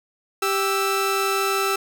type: tone pair together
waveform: sawtooth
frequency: 392.4 / 1318.5 Hz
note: G4 / E6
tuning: +2 / 0 cents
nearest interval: octave + major sixth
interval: 2098 cents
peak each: -19 dBFS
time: 0.42-1.76 s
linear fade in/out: 5 ms
effects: none